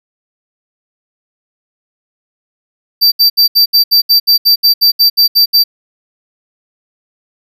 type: tone bursts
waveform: square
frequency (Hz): 4662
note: D8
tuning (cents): -14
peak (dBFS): -5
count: 15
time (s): 3.01-5.64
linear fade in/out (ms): 20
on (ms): 110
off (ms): 70
effects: none